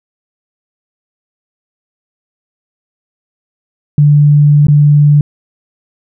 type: tone with dropouts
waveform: sine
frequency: 146.83 Hz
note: D3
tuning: in tune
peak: -3 dBFS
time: 3.98-5.21 s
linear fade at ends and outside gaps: 2 ms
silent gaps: 4.669-4.683 s
effects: none